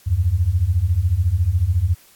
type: beating tone pair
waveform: sine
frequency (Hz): 80 / 94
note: D#2 / F#2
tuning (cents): +49 / +28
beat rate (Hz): 14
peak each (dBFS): -19 / -17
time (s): 0.06-1.95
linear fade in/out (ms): 20
effects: white hiss -51 dBFS RMS until 2.15 s + AAC 64 kbps